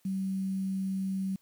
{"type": "tone with quantisation", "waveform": "sine", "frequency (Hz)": 191.4, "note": "G3", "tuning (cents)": -41, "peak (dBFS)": -29, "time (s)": [0.05, 1.36], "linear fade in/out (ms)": 5, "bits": 9, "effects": ["white hiss -69 dBFS RMS until 1.41 s"]}